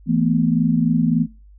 sine chord, E suspended fourth, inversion none, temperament equal with one note detuned, 164.81 / 223.5 / 246.9 Hz, E3 / A3 / B3, 0 / +27 / 0 cents, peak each -19 dBFS, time 0.06-1.27 s, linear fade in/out 50 ms, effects noise-tail reverb RT60 0.3 s tail -21 dB re dry + added 50 Hz sine -43 dBFS peak until 1.58 s

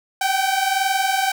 sawtooth tone pair together, 762.6 / 784 Hz, G5 / G5, -48 / 0 cents, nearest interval unison, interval 48 cents, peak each -17 dBFS, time 0.21-1.32 s, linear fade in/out 5 ms, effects none

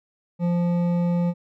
triangle tone with hard clipping, 174 Hz, F3, 6 cents flat, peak -21 dBFS, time 0.39-1.34 s, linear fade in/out 50 ms, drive 13 dB, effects none

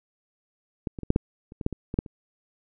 clicks, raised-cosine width 3 ms, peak -15 / -22 / -21 / -6 / -7 / -30 / -21 / -10 / -19 / -18 / -7 / -27 dBFS, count 12, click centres 0.872 / 0.988 / 1.033 / 1.104 / 1.161 / 1.521 / 1.612 / 1.664 / 1.727 / 1.941 / 1.989 / 2.062 s, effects none

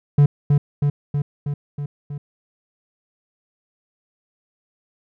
triangle tone with echo, 144.3 Hz, D3, 30 cents flat, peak -7 dBFS, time 0.18-0.26 s, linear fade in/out 5 ms, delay 320 ms, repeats 6, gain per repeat -3 dB, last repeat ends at 2.18 s, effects none

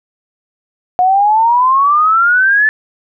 sine exponential sweep, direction up, 720 to 1760 Hz, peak -7 dBFS, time 0.99-2.69 s, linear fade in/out 0 ms, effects none

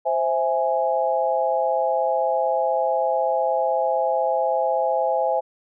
sine chord, C augmented, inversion none, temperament equal, 523.3 / 659.3 / 830.6 Hz, C5 / E5 / G#5, 0 / 0 / 0 cents, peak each -23 dBFS, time 0.05-5.41 s, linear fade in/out 20 ms, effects none

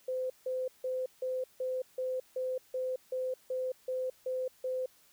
sine tone bursts, 513 Hz, C5, 34 cents flat, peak -31 dBFS, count 13, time 0.08-4.86 s, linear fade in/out 5 ms, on 220 ms, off 160 ms, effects white hiss -64 dBFS RMS until 5.12 s

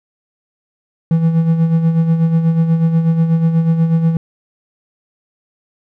triangle tone with tremolo, 164.1 Hz, E3, 8 cents flat, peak -6 dBFS, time 1.11-4.17 s, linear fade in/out 2 ms, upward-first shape sine, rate 8.2 Hz, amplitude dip 55%, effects none

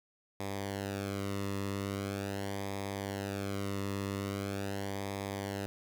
sawtooth tone with flanger, 99.1 Hz, G2, 19 cents sharp, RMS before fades -37 dBFS, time 0.4-5.66 s, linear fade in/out 0 ms, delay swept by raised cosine 0.69 to 1.3 ms, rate 0.42 Hz, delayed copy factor -0.7, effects none

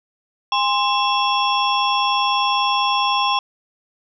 sine tone cluster, 815 / 1045 / 2679 / 3351 / 5470 Hz, G#5 / C6 / E7 / G#7 / F8, -33 / -2 / +27 / +15 / -37 cents, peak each -22 / -19 / -25 / -23 / -28 dBFS, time 0.52-3.39 s, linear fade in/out 2 ms, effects none

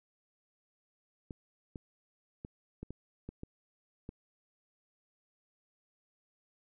clicks, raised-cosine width 3 ms, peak -29 dBFS, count 8, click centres 1.308 / 1.758 / 2.449 / 2.83 / 2.906 / 3.29 / 3.434 / 4.091 s, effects none

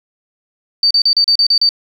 sine tone bursts, 4600 Hz, D8, 37 cents flat, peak -8 dBFS, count 8, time 0.83-1.691 s, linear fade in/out 2 ms, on 77 ms, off 35 ms, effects 7-bit

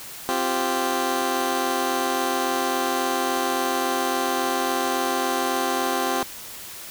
15% pulse chord, C suspended fourth, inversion none, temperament just, 261.6 / 348.8 / 392.4 Hz, C4 / F4 / G4, 0 / -2 / +2 cents, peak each -21 dBFS, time 0.29-6.23 s, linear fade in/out 0 ms, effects white hiss -38 dBFS RMS until 6.9 s

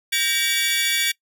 sawtooth tone cluster, 1587 / 1868 / 2290 / 2829 / 3442 Hz, G6 / A#6 / D7 / F7 / A7, +21 / +3 / -44 / +22 / -39 cents, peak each -27 / -24 / -20 / -28 / -20 dBFS, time 0.12-1.12 s, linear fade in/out 10 ms, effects noise-tail reverb RT60 0.1 s tail -22 dB re dry

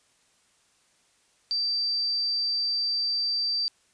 sine tone, 4669 Hz, D8, 11 cents flat, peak -24 dBFS, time 1.51-3.68 s, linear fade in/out 0 ms, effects white hiss -65 dBFS RMS until 3.93 s + resampled to 22050 Hz

